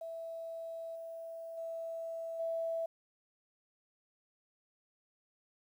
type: tone with level steps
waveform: sine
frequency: 659.3 Hz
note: E5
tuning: in tune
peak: -40 / -42 / -38 / -33 dBFS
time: 0.01-2.86 s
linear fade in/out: 5 ms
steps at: 0.95 / 1.57 / 2.39 s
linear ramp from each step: 10 ms
effects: 11-bit

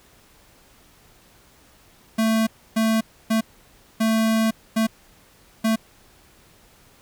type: tone bursts at uneven times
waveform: square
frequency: 222.3 Hz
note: A3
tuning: 18 cents sharp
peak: -18 dBFS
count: 6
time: 2.18-2.47 / 2.76-3.01 / 3.3-3.41 / 4-4.51 / 4.76-4.87 / 5.64-5.76 s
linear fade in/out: 10 ms
effects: pink hiss -54 dBFS RMS until 7.01 s

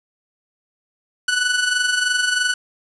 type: tone with amplitude modulation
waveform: sawtooth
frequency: 1484 Hz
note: F#6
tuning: 5 cents sharp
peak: -11 dBFS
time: 1.28-2.54 s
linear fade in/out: 5 ms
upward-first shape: sine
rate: 23.1 Hz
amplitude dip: 55%
effects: resampled to 24000 Hz + 7-bit

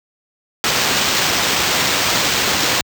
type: noise with sample-and-hold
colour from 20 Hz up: white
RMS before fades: -17 dBFS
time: 0.64-2.81 s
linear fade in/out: 0 ms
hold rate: 11025 Hz
effects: high-pass 80 Hz 12 dB/octave

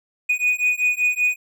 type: beating tone pair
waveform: triangle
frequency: 2474 / 2479.2 Hz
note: D#7 / D#7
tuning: -10 / -7 cents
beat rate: 5.2 Hz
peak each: -19 dBFS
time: 0.29-1.36 s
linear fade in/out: 10 ms
effects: none

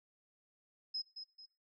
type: tone with echo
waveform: sine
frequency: 5110 Hz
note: D#8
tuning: 45 cents sharp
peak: -36 dBFS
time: 0.94-1.02 s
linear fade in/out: 10 ms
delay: 220 ms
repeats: 2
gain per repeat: -8 dB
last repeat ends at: 1.46 s
effects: noise-tail reverb RT60 0.3 s tail -18 dB re dry

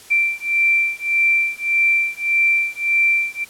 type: beating tone pair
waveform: sine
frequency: 2349 / 2350.7 Hz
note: D7 / D7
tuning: 0 / +1 cents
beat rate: 1.7 Hz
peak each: -18 dBFS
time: 0.1-3.45 s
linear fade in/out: 20 ms
effects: white hiss -43 dBFS RMS until 3.49 s + low-pass 12000 Hz 12 dB/octave

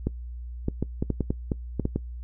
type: clicks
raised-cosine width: 3 ms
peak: -12 dBFS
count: 11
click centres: 0.07 / 0.684 / 0.826 / 1.025 / 1.103 / 1.207 / 1.305 / 1.518 / 1.797 / 1.854 / 1.96 s
effects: noise-tail reverb RT60 0.1 s tail -21 dB re dry + added 60 Hz sine -34 dBFS peak until 2.23 s

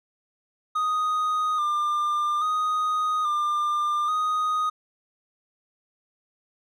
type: tone with vibrato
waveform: triangle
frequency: 1221 Hz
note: D#6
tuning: 33 cents flat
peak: -20 dBFS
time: 0.75-4.7 s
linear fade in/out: 10 ms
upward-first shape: square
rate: 0.6 Hz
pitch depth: 34 cents each way
effects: none

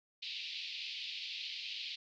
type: band-pass noise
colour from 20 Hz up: white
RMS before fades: -43 dBFS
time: 0.22-1.96 s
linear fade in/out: 10 ms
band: 2400 to 4500 Hz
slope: 48 dB/octave
effects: none

